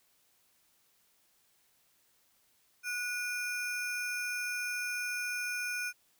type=ring-modulated tone; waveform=square; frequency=1950 Hz; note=B6; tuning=23 cents flat; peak=-31 dBFS; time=2.83-5.93 s; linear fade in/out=50 ms; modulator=487 Hz; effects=white hiss -70 dBFS RMS until 6.19 s